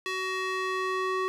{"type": "tone with band-pass filter sweep", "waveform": "square", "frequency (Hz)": 375.1, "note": "F#4", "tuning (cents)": 24, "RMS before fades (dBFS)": -30, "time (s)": [0.06, 1.28], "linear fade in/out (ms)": 0, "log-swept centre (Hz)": [2500, 1100], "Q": 0.94, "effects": []}